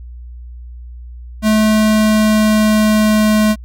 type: tone with pitch glide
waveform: square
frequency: 215.8 to 214.2 Hz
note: A3 to A3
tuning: -33 to -46 cents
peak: -10 dBFS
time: 1.42-3.56 s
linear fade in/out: 50 ms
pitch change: -13 cents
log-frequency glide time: 1.73-3.37 s
effects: added 60 Hz sine -29 dBFS peak until 3.64 s